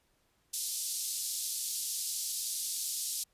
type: band-pass noise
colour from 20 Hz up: white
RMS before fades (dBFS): -36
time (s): 0.53-3.24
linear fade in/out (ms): 10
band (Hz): 4100 to 12000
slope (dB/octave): 24
effects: pink hiss -73 dBFS RMS until 3.33 s + resampled to 32000 Hz